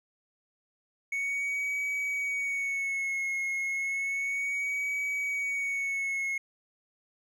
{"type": "tone with vibrato", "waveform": "triangle", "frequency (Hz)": 2217, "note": "C#7", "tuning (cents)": 0, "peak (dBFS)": -27, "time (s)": [1.12, 6.38], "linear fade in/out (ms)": 5, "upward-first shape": "sine", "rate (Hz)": 0.32, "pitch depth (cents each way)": 42, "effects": []}